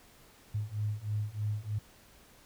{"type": "beating tone pair", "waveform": "sine", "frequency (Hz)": [103.83, 107.03], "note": ["G#2", "A2"], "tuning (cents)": [0, -47], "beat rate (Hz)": 3.2, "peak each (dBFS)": [-35, -34], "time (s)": [0.54, 1.79], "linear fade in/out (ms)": 10, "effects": ["pink hiss -59 dBFS RMS until 2.45 s"]}